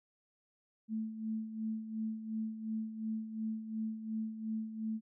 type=tone with tremolo; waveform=sine; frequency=220 Hz; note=A3; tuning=in tune; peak=-33 dBFS; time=0.88-5.01 s; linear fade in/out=50 ms; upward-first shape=sine; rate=2.8 Hz; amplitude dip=65%; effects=none